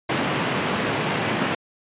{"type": "band-pass noise", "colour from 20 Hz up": "pink", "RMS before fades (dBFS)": -24, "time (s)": [0.09, 1.55], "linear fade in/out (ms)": 5, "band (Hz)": [130, 3200], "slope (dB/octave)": 24, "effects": ["resampled to 8000 Hz"]}